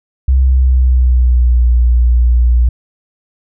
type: tone with pitch glide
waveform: sine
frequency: 65.41 to 59.98 Hz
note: C2 to B1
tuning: 0 to -50 cents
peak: -6 dBFS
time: 0.28-2.69 s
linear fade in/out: 5 ms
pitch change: -150 cents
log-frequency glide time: 0.38-1.66 s
effects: none